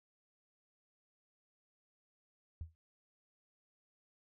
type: tone with exponential decay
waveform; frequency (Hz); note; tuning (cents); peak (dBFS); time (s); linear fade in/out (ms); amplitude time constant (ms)
sine; 81.5; E2; -19; -37; 2.61-2.75; 0; 29
effects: noise-tail reverb RT60 0.1 s tail -24 dB re dry